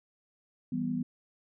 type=chord; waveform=sine; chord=E minor; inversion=none; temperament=equal; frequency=164.81 / 196 / 246.9 Hz; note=E3 / G3 / B3; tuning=0 / 0 / 0 cents; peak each=-36 / -36 / -31 dBFS; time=0.72-1.03 s; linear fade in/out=5 ms; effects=none